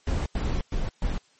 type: noise bursts at uneven times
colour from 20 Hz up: brown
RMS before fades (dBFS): -26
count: 4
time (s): 0.07-0.26 / 0.35-0.61 / 0.72-0.89 / 1.02-1.18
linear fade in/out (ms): 2
effects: white hiss -62 dBFS RMS until 1.39 s + MP3 32 kbps